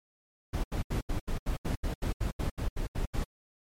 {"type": "noise bursts", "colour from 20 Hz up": "brown", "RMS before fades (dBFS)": -30, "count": 15, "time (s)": [0.53, 3.244], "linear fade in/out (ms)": 10, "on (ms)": 110, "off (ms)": 76, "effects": ["MP3 64 kbps"]}